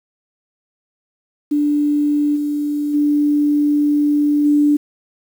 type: tone with level steps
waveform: sine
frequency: 293.7 Hz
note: D4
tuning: in tune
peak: -13 / -17 / -12 / -10 dBFS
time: 1.51-4.77 s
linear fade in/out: 10 ms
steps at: 2.35 / 2.93 / 4.44 s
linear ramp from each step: 20 ms
effects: 7-bit